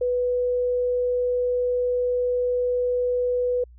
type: tone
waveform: sine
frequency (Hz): 493.9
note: B4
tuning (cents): 0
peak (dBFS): -20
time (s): 0.01-3.64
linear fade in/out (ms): 5
effects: added 60 Hz sine -45 dBFS peak until 3.78 s